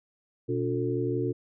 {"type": "tone cluster", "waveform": "sine", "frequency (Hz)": [123.1, 289.1, 360.4, 446.4], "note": ["B2", "D4", "F#4", "A4"], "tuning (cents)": [-5, -27, -45, 25], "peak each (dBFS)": [-31, -32, -30, -32], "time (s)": [0.48, 1.33], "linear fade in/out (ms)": 20, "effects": []}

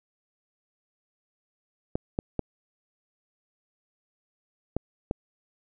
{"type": "clicks", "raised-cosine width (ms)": 2, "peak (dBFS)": -13, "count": 5, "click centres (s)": [1.955, 2.189, 2.393, 4.766, 5.111], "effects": []}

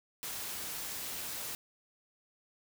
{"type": "noise", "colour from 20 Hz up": "white", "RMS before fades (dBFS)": -40, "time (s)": [0.23, 1.55], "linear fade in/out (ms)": 0, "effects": []}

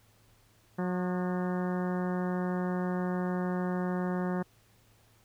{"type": "harmonic tone with a mistuned harmonic", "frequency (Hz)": 181.3, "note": "F#3", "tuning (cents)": -35, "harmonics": [1, 2, 3, 4, 5, 6, 7, 8, 9, 10], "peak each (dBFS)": [-30, -36, -40, -42, -44, -46, -47, -48, -49, -50], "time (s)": [0.78, 4.43], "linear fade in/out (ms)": 10, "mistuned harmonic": 7, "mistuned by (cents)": -65, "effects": ["added 109 Hz sine -65 dBFS peak until 5.24 s", "pink hiss -65 dBFS RMS until 5.24 s"]}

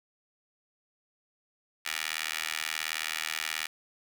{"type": "tone with high-pass filter", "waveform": "15% pulse", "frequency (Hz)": 78.7, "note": "D#2", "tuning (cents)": 20, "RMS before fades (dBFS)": -34, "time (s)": [1.85, 3.67], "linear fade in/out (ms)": 10, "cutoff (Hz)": 2100, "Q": 1.5, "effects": []}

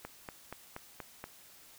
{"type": "click train", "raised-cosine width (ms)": 0.5, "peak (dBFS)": -26, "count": 6, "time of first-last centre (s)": [0.05, 1.24], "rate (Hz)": 4.2, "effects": ["white hiss -57 dBFS RMS until 1.78 s"]}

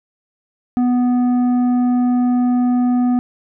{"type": "tone with tanh clipping", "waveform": "triangle", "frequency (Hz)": 246.9, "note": "B3", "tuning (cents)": 0, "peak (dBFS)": -14, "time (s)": [0.77, 3.19], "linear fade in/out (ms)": 0, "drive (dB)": 12, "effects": []}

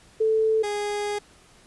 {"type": "tone pair in turn", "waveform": ["sine", "30% pulse"], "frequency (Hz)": [440, 412.9], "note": ["A4", "G#4"], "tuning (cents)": [0, -10], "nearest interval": "minor second", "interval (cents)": 110, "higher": "first", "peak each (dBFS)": [-18, -23], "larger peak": "first", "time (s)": [[0.2, 0.63], [0.63, 1.19]], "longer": "second", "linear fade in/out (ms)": 10, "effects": ["pink hiss -54 dBFS RMS until 1.66 s", "resampled to 24000 Hz"]}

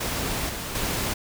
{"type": "noise with level steps", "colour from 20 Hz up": "pink", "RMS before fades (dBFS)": [-28, -32, -27], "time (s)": [0, 1.14], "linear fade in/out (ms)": 10, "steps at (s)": [0.49, 0.75], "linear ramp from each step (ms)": 2, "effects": []}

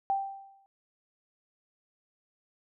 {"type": "tone with exponential decay", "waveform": "sine", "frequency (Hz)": 784, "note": "G5", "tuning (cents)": 0, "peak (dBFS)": -23, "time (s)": [0.1, 0.66], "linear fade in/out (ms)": 0, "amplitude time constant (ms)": 120, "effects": []}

